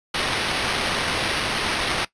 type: noise with sample-and-hold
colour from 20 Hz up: blue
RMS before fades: -24 dBFS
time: 0.14-2.05 s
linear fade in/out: 5 ms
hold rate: 7350 Hz
effects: noise-tail reverb RT60 0.1 s tail -18 dB re dry + resampled to 22050 Hz